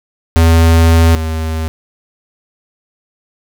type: tone pair in turn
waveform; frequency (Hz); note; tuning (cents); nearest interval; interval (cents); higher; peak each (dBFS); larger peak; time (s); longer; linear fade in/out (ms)
square; 82.41 / 79.97; E2 / D#2; 0 / +48; minor second; 52; first; -6 / -16; first; 0.36-1.15 / 1.15-1.68; first; 0
effects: none